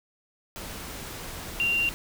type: tone in noise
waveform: sine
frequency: 2770 Hz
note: F7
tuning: 15 cents flat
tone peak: -22 dBFS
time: 1.6-1.89 s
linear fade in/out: 0 ms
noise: pink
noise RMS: -38 dBFS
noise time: 0.56-1.94 s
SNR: +13 dB
effects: none